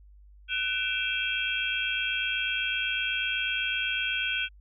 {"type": "tone cluster", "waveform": "sine", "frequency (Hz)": [1502, 2353, 2614, 2722, 3242], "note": ["F#6", "D7", "E7", "F7", "G#7"], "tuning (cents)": [26, 3, -15, -45, -42], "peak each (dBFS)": [-32, -34, -33, -35, -32], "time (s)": [0.48, 4.49], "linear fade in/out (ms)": 50, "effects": ["added 50 Hz sine -50 dBFS peak until 4.6 s"]}